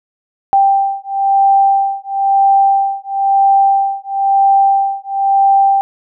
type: beating tone pair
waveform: sine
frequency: 786 / 787 Hz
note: G5 / G5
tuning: +4 / +7 cents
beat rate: 1 Hz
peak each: -12 dBFS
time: 0.53-5.81 s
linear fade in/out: 0 ms
effects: none